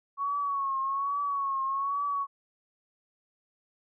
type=tone with vibrato; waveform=sine; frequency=1108.7 Hz; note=C#6; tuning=in tune; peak=-27 dBFS; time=0.17-2.27 s; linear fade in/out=50 ms; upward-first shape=triangle; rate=1.2 Hz; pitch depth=65 cents each way; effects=none